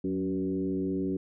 sine tone with frequency modulation, 281.4 Hz, C#4, 26 cents sharp, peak -27 dBFS, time 0.04-1.17 s, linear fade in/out 5 ms, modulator 97.1 Hz, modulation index 1.2, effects none

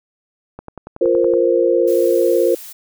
click train, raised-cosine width 1 ms, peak -18 dBFS, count 9, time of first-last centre 0.59-1.338 s, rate 10.7 Hz
sine chord, F suspended fourth, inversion none, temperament just, 349.2 / 465.6 / 523.8 Hz, F4 / Bb4 / C5, 0 / -2 / +2 cents, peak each -16 dBFS, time 1.01-2.55 s, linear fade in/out 5 ms
blue noise, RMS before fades -35 dBFS, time 1.87-2.73 s, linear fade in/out 10 ms
effects none

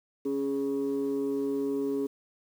sine tone pair together, 277.2 / 415.3 Hz, C#4 / G#4, 0 / 0 cents, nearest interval perfect fifth, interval 700 cents, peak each -28 dBFS, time 0.25-2.07 s, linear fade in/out 10 ms, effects tanh soft clip ceiling -23 dBFS + 9-bit

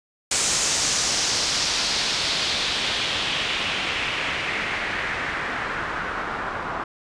white noise with low-pass filter sweep, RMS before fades -25 dBFS, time 0.31-6.84 s, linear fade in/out 5 ms, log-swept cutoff 7400 to 1200 Hz, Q 2, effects resampled to 22050 Hz

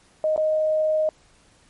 sine tone with dropouts, 622.3 Hz, D#5, in tune, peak -18 dBFS, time 0.24-1.09 s, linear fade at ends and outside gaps 1 ms, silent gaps 0.362-0.377 s, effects pink hiss -57 dBFS RMS until 1.69 s + MP3 48 kbps

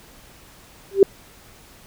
sine tone with exponential growth, 392 Hz, G4, in tune, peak -3 dBFS, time 0.91-1.03 s, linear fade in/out 2 ms, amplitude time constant 25 ms, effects pink hiss -48 dBFS RMS until 1.86 s

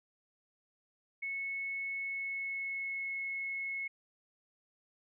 sine tone with pitch glide, 2200 to 2184 Hz, C#7 to C#7, -14 to -26 cents, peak -35 dBFS, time 1.22-3.88 s, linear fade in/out 10 ms, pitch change -12 cents, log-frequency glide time 1.98-3.13 s, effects none

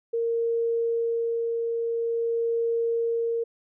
sine tone with tremolo, 462.8 Hz, A#4, 13 cents flat, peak -22 dBFS, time 0.13-3.44 s, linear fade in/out 10 ms, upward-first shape sine, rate 0.48 Hz, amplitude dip 25%, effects none

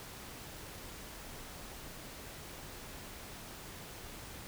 silence, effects pink hiss -48 dBFS RMS until 4.47 s

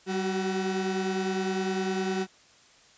35% pulse tone pair together, 192.2 / 374.5 Hz, G3 / F#4, -34 / +21 cents, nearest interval octave, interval 1155 cents, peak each -28 dBFS, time 0.06-2.27 s, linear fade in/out 50 ms, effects white hiss -57 dBFS RMS until 2.97 s + resampled to 16000 Hz

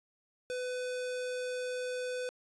square tone, 501 Hz, B4, 25 cents sharp, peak -35 dBFS, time 0.5-2.29 s, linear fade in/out 0 ms, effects resampled to 22050 Hz

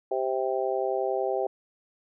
harmonic tone, 130.81 Hz, C3, in tune, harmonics 3 / 4 / 5 / 6, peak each -29 / -30 / -31 / -32 dBFS, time 0.11-1.47 s, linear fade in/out 5 ms, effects none

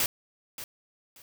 white noise with echo, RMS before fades -26 dBFS, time 0-0.06 s, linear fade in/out 2 ms, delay 580 ms, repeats 2, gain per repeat -13 dB, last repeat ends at 1.22 s, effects none

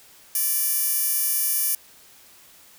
15% pulse tone with high-pass filter, 585 Hz, D5, 7 cents flat, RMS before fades -23 dBFS, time 0.35-1.75 s, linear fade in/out 2 ms, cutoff 11000 Hz, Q 0.87, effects white hiss -51 dBFS RMS until 2.78 s

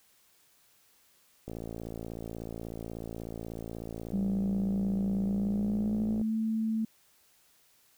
click train, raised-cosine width 2 ms, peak -26 dBFS, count 268, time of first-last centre 1.48-6.214 s, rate 56.4 Hz
sine tone with pitch glide, 196 to 221.3 Hz, G3 to A3, 0 to +10 cents, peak -27 dBFS, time 4.13-6.85 s, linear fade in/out 5 ms, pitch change +210 cents, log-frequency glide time 5.22-6.34 s
effects white hiss -65 dBFS RMS until 7.97 s

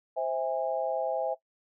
sine chord, C augmented, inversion none, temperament just, 523.3 / 654.1 / 817.6 Hz, C5 / E5 / G#5, 0 / -14 / -27 cents, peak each -32 / -30 / -33 dBFS, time 0.16-1.35 s, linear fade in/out 20 ms, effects noise-tail reverb RT60 0.1 s tail -17 dB re dry

